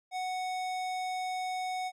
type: tone with hard clipping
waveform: sine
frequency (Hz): 740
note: F#5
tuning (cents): 0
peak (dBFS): -34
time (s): 0.11-1.92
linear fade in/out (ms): 50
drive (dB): 17
effects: none